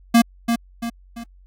square tone with echo, 233.1 Hz, A#3, in tune, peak -10 dBFS, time 0.14-0.22 s, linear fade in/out 10 ms, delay 340 ms, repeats 3, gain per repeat -7 dB, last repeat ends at 1.24 s, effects added 46 Hz sine -46 dBFS peak until 1.46 s + AAC 64 kbps

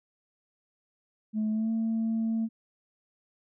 sine tone with pitch glide, 215.8 to 224.6 Hz, A3 to A3, -33 to +36 cents, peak -24 dBFS, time 1.33-2.49 s, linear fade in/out 50 ms, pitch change +69 cents, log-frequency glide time 1.51-1.7 s, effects tanh soft clip ceiling -23 dBFS

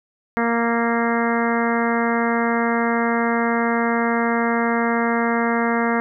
harmonic tone with a mistuned harmonic, 233.1 Hz, A#3, in tune, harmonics 1 / 2 / 3 / 4 / 5 / 6 / 7 / 8 / 9, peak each -21 / -24 / -26 / -27 / -28 / -29 / -29 / -30 / -31 dBFS, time 0.37-6 s, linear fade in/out 0 ms, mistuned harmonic 6, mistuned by -19 cents, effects none

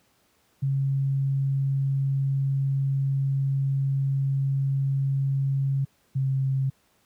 sine tone pair in turn, 136.7 / 134.2 Hz, C#3 / C3, -24 / +44 cents, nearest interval unison, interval 32 cents, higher first, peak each -21 / -21 dBFS, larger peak neither, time 0.62-5.85 / 6.15-6.7 s, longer first, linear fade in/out 10 ms, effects pink hiss -65 dBFS RMS until 7.05 s + high-pass 80 Hz 12 dB/octave

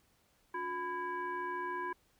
sine tone with frequency modulation, 1000 Hz, B5, 21 cents sharp, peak -35 dBFS, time 0.54-1.93 s, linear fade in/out 5 ms, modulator 642 Hz, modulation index 1, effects pink hiss -71 dBFS RMS until 2.19 s

